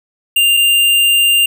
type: tone pair in turn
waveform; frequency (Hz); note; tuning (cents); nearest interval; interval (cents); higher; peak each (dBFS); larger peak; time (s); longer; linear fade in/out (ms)
square; 2794 / 2794; F7 / F7; 0 / 0; unison; 0; neither; -9; neither; 0.36-0.57 / 0.57-1.46; second; 5
effects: none